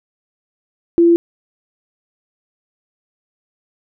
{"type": "tone", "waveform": "sine", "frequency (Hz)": 339.9, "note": "F4", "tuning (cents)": -47, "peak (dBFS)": -7, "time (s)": [0.98, 1.16], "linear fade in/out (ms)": 0, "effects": []}